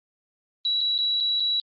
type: tone with dropouts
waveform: sine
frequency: 3911 Hz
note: B7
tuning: 18 cents flat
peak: -21 dBFS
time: 0.65-1.6 s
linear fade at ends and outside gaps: 1 ms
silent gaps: 0.808-0.812 / 0.98-0.987 / 1.203-1.207 / 1.399-1.403 s
effects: Opus 24 kbps